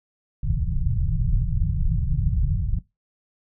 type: low-pass noise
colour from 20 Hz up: pink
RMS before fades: -22 dBFS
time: 0.43-2.79 s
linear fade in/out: 5 ms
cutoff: 170 Hz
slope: 96 dB/octave
effects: noise-tail reverb RT60 0.2 s tail -19 dB re dry